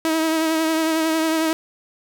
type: tone with vibrato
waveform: sawtooth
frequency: 320.3 Hz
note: E4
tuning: 50 cents flat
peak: -14 dBFS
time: 0.05-1.53 s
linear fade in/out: 0 ms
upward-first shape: triangle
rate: 11 Hz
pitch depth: 35 cents each way
effects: none